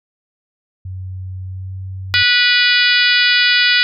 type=tone with pitch glide; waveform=sine; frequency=93.1 to 94.45 Hz; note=F#2 to F#2; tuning=+11 to +36 cents; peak=-24 dBFS; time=0.85-2.23 s; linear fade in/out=5 ms; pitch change=+25 cents; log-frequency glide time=1.45-1.74 s
type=harmonic tone; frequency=490 Hz; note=B4; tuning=14 cents flat; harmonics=3 / 4 / 5 / 6 / 7 / 8 / 9 / 10; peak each=-16 / -17 / -18 / -19 / -19 / -20 / -21 / -21 dBFS; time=2.14-3.83 s; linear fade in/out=0 ms
effects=none